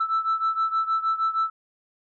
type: beating tone pair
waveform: sine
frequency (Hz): 1318.5 / 1324.9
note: E6 / E6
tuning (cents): 0 / +8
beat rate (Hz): 6.4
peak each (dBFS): -22 / -25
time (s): 0-1.5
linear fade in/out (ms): 10
effects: tanh soft clip ceiling -17 dBFS